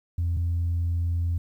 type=tone pair in turn; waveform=sine; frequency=85.4 / 85.4 Hz; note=F2 / F2; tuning=-38 / -38 cents; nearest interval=unison; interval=0 cents; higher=neither; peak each=-21 dBFS; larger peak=neither; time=0.18-0.37 / 0.37-1.38 s; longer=second; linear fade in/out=5 ms; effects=tanh soft clip ceiling -20 dBFS + 10-bit